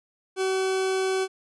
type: tone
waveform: 40% pulse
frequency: 379.5 Hz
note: F#4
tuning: 44 cents sharp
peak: -22 dBFS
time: 0.36-1.28 s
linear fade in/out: 50 ms
effects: resampled to 24000 Hz